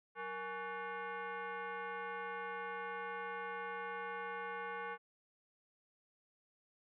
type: tone with frequency modulation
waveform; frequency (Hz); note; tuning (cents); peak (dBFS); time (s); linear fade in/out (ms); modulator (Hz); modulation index
sine; 185; F#3; 0; -40; 0.15-4.98; 50; 653; 2.6
effects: none